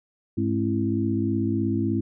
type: tone cluster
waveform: sine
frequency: 103.2 / 213.4 / 269.6 / 332.9 Hz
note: G#2 / G#3 / C#4 / E4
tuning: -10 / +47 / -48 / +17 cents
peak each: -27 dBFS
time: 0.37-2.01 s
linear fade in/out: 10 ms
effects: none